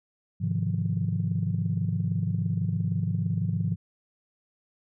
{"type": "chord", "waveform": "sine", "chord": "F minor seventh", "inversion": "first", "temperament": "just", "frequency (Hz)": [104.77, 130.96, 157.15, 174.61], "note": ["Ab2", "C3", "Eb3", "F3"], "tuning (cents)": [16, 2, 18, 0], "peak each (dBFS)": [-28, -32, -30, -29], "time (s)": [0.4, 3.76], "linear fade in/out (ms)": 20, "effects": ["tanh soft clip ceiling -15 dBFS"]}